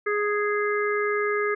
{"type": "harmonic tone", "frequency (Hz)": 415.3, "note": "G#4", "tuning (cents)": 0, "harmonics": [1, 3, 4, 5], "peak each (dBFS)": [-24, -29, -30, -31], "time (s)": [0.06, 1.55], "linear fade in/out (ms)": 10, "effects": []}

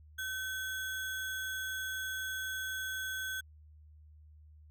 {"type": "tone with sample-and-hold", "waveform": "sine", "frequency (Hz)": 1532, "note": "G6", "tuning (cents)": -40, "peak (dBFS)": -35, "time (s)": [0.18, 3.41], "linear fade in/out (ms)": 10, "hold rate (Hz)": 4900, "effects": ["added 76 Hz sine -54 dBFS peak until 4.7 s"]}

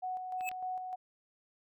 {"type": "tone with tremolo", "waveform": "sine", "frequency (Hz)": 740, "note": "F#5", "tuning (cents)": 0, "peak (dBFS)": -34, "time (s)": [0.02, 0.96], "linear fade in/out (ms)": 20, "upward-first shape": "square", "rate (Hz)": 3.3, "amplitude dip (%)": 40}
{"type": "tone with exponential growth", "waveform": "square", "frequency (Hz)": 2598, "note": "E7", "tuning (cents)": -26, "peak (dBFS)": -32, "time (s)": [0.38, 0.49], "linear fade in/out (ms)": 0, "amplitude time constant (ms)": 23}
{"type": "clicks", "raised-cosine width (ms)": 0.3, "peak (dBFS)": -33, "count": 2, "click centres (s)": [0.409, 0.515]}
{"effects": []}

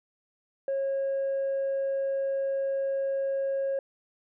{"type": "tone", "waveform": "sine", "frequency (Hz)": 545, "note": "C#5", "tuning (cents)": -29, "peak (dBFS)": -24, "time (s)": [0.68, 3.79], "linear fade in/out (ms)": 2, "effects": ["tanh soft clip ceiling -24 dBFS"]}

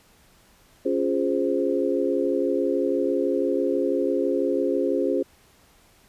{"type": "chord", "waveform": "sine", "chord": "Db major seventh", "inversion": "none", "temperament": "equal", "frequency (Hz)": [277.2, 349.2, 415.3, 523.3], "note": ["Db4", "F4", "Ab4", "C5"], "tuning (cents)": [0, 0, 0, 0], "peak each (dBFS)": -26, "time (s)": [0.85, 5.23], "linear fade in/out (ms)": 10, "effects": ["pink hiss -57 dBFS RMS until 6.08 s", "resampled to 32000 Hz"]}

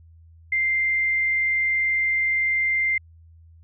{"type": "tone", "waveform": "sine", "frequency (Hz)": 2093, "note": "C7", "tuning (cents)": 0, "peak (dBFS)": -19, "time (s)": [0.52, 2.98], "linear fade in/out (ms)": 5, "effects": ["added 82 Hz sine -47 dBFS peak until 3.63 s"]}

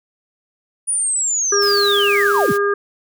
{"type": "linear sweep", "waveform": "sine", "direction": "down", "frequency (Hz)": [9720, 62.4], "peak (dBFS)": -16, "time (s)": [0.87, 2.53], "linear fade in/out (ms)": 20}
{"type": "harmonic tone", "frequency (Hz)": 404.9, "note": "G#4", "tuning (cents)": -44, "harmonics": [1, 3, 4], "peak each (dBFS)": [-16, -21, -22], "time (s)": [1.52, 2.74], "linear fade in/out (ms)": 5}
{"type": "noise", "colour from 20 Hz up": "white", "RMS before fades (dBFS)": -32, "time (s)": [1.61, 2.58], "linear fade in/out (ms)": 20}
{"effects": []}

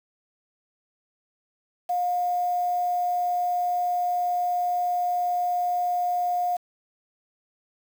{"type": "tone with quantisation", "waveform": "sine", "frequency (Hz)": 713, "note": "F5", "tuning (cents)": 36, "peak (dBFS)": -22, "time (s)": [1.89, 6.57], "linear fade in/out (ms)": 10, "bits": 7, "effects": []}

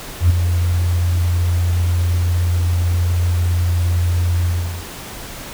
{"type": "tone with ADSR envelope", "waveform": "sine", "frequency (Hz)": 87.31, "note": "F2", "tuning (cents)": 0, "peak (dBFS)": -4, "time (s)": [0.2, 4.88], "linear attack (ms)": 100, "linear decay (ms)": 9, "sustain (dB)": -9, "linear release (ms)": 440, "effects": ["tanh soft clip ceiling -6 dBFS", "pink hiss -32 dBFS RMS until 5.53 s"]}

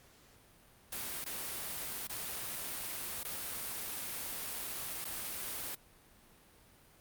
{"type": "noise with dropouts", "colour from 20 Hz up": "white", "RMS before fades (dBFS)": -40, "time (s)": [0.92, 5.75], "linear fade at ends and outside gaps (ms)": 5, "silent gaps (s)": [[1.243, 1.26], [2.072, 2.095], [3.233, 3.248], [5.045, 5.051]], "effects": ["pink hiss -62 dBFS RMS until 7 s", "Opus 48 kbps"]}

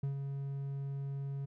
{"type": "tone with ADSR envelope", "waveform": "triangle", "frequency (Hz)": 138.59, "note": "C#3", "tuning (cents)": 0, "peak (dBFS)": -29, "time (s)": [0.03, 1.46], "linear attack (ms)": 5, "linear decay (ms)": 110, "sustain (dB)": -5, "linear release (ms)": 15, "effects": []}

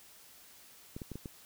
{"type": "clicks", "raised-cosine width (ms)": 3, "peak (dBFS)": -28, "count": 5, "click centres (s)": [0.965, 1.018, 1.117, 1.156, 1.258], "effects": ["white hiss -57 dBFS RMS until 1.45 s"]}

